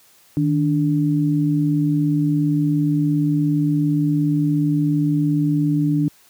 sine tone pair together, 154.6 / 291.8 Hz, D#3 / D4, -11 / -11 cents, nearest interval major seventh, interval 1100 cents, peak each -18 dBFS, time 0.37-6.08 s, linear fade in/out 0 ms, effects white hiss -53 dBFS RMS until 6.29 s + high-pass 80 Hz 12 dB/octave

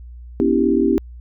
sine chord, C# half-diminished seventh, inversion third, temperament equal with one note detuned, 246.9 / 284.3 / 329.6 / 392 Hz, B3 / C#4 / E4 / G4, 0 / +44 / 0 / 0 cents, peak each -19 dBFS, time 0.4-0.98 s, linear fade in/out 0 ms, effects added 60 Hz sine -34 dBFS peak until 1.2 s

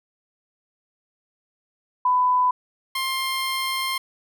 sine / 15% pulse tone pair in turn, 999 / 1058.4 Hz, B5 / C6, +20 / +20 cents, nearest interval minor second, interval 100 cents, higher second, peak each -16 / -17 dBFS, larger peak first, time 2.05-2.51 / 2.95-3.98 s, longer second, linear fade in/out 5 ms, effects none

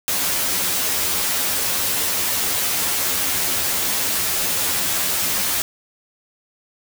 white noise with comb filter, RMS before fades -21 dBFS, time 0.08-5.62 s, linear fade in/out 0 ms, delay 11 ms, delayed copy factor +0.85, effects none

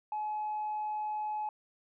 sine tone, 850 Hz, G#5, 40 cents sharp, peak -31 dBFS, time 0.12-1.49 s, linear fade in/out 2 ms, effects tanh soft clip ceiling -29 dBFS

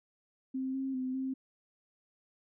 sine tone with pitch steps, 262.5 / 267.2 / 257.5 / 263.8 Hz, C4 / C4 / C4 / C4, +6 / +36 / -28 / +14 cents, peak -32 dBFS, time 0.54-1.34 s, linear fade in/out 10 ms, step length 200 ms, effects none

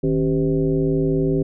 sine tone with frequency modulation, 272.5 Hz, C#4, 29 cents flat, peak -16 dBFS, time 0.03-1.43 s, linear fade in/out 10 ms, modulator 118 Hz, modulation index 1.5, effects none

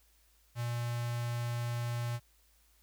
square tone with notch filter, 119.5 Hz, A#2, 43 cents sharp, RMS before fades -35 dBFS, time 0.55-2.2 s, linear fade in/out 50 ms, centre 380 Hz, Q 1.7, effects added 54 Hz sine -67 dBFS peak until 2.82 s + white hiss -69 dBFS RMS until 2.82 s

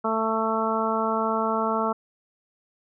harmonic tone, 222 Hz, A3, 16 cents sharp, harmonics 1 / 2 / 3 / 4 / 5 / 6, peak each -29 / -29 / -29 / -29 / -29 / -29 dBFS, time 0.04-1.93 s, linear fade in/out 10 ms, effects none

